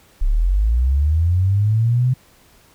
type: linear sweep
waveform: sine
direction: up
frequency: 31.35 to 129.7 Hz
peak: -13 dBFS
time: 0.21-2.14 s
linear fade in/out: 10 ms
effects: pink hiss -52 dBFS RMS until 2.74 s